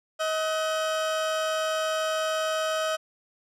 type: tone pair together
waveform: 30% pulse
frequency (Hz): 633 / 1505.5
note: D#5 / F#6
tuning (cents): +30 / +30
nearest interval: octave + minor third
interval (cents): 1500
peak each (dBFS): -23 / -31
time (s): 0.19-2.97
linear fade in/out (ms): 20
effects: low-pass 9000 Hz 12 dB/octave